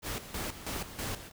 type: noise with tremolo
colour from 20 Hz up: pink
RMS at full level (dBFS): -36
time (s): 0.02-1.32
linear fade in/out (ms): 50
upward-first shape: square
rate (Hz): 3.1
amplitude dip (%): 70
effects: none